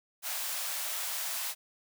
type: high-pass noise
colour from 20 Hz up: white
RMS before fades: -35 dBFS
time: 0.22-1.55 s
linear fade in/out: 50 ms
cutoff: 570 Hz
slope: 48 dB/octave
effects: none